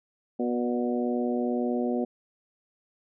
harmonic tone with a mistuned harmonic, 121.9 Hz, B2, 22 cents flat, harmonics 2 / 3 / 4 / 5 / 6, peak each -27 / -31 / -33 / -35 / -37 dBFS, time 0.39-2.05 s, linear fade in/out 10 ms, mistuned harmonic 5, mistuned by -26 cents, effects none

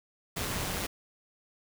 pink noise with amplitude modulation, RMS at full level -31 dBFS, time 0.36-0.87 s, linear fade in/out 10 ms, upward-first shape sine, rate 191 Hz, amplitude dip 55%, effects none

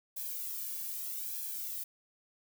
violet noise with flanger, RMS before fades -39 dBFS, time 0.16-1.84 s, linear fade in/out 10 ms, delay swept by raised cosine 1.2 to 1.77 ms, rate 0.81 Hz, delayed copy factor +0.75, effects none

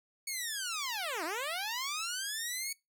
10% pulse linear two-way sweep, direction down then up, 2240 to 297.8 to 2240 Hz, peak -26 dBFS, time 0.27-2.73 s, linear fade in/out 5 ms, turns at 1.24 s, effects noise-tail reverb RT60 0.2 s tail -22 dB re dry

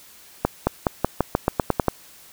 accelerating click train, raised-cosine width 1 ms, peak -3 dBFS, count 11, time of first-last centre 0.45-1.883 s, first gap 220 ms, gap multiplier 0.9, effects white hiss -48 dBFS RMS until 2.32 s

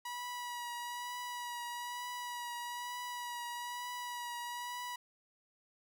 sawtooth tone with vibrato, 970 Hz, B5, 31 cents flat, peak -36 dBFS, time 0.05-4.96 s, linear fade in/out 5 ms, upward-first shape triangle, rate 1.1 Hz, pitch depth 22 cents each way, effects none

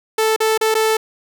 sawtooth tone with dropouts, 439.6 Hz, A4, 2 cents flat, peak -10 dBFS, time 0.18-0.97 s, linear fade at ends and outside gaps 5 ms, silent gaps 0.363-0.403 / 0.577-0.611 / 0.743-0.75 s, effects none

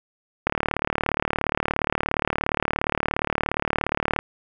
click train, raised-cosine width 0.5 ms, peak -6 dBFS, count 139, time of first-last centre 0.47-4.19 s, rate 37.1 Hz, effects none

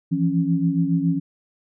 sine tone cluster, 165.2 / 172.4 / 275.7 Hz, E3 / F3 / C#4, +4 / -22 / -9 cents, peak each -22 dBFS, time 0.11-1.2 s, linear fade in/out 20 ms, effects none

